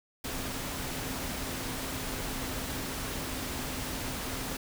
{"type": "tone in noise", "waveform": "sine", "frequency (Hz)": 261.6, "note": "C4", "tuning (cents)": 0, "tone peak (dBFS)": -43, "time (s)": [0.24, 4.57], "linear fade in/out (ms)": 5, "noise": "pink", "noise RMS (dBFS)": -36, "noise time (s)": [0.24, 4.57], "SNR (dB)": -10, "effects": []}